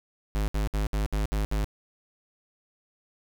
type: tone bursts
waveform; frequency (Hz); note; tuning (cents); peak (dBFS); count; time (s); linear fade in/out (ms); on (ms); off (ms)
square; 51.91; G#1; 0; -25; 7; 0.35-1.644; 0; 130; 64
effects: none